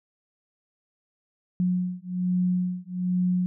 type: beating tone pair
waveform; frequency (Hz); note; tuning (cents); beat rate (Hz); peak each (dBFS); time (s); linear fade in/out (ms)
sine; 180.3 / 181.5; F#3 / F#3; -45 / -33; 1.2; -26; 1.6-3.46; 0
effects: none